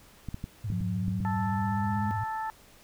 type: clicks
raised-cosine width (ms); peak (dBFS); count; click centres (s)
5; -22; 7; 0.287 / 0.344 / 0.441 / 0.702 / 0.809 / 1.082 / 1.204
type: tone with vibrato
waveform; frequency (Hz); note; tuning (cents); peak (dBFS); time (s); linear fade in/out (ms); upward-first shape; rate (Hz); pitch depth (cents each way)
sine; 103.83; G#2; 0; -30; 0.64-2.24; 5; sine; 16; 160
type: exponential sweep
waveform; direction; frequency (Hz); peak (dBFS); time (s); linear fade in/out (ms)
sine; up; 176.1 to 208.7; -30; 0.72-2.11; 0
type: harmonic tone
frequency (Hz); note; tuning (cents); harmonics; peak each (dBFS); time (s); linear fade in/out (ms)
439.7; A4; -1; 2 / 3 / 4; -31 / -40 / -41; 1.25-2.5; 0
effects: pink hiss -56 dBFS RMS until 2.83 s